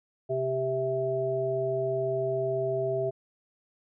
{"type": "harmonic tone", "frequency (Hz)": 131, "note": "C3", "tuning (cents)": 2, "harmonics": [1, 3, 5], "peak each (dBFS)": [-35, -29, -29], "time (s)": [0.29, 3.11], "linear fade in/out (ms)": 20, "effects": []}